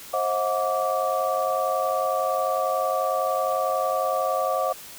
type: tone cluster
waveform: sine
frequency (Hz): 534 / 634 / 725 / 1160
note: C5 / D#5 / F#5 / D6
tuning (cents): +35 / +32 / -35 / -22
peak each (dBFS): -27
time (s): 0.13-4.73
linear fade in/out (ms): 10
effects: white hiss -42 dBFS RMS until 4.98 s